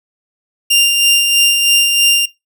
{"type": "tone with tremolo", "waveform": "sawtooth", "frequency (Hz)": 2792, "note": "F7", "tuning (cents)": -1, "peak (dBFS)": -4, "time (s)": [0.7, 2.26], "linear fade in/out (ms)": 10, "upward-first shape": "sine", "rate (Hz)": 3.1, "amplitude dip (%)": 40, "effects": ["noise-tail reverb RT60 0.2 s tail -20 dB re dry"]}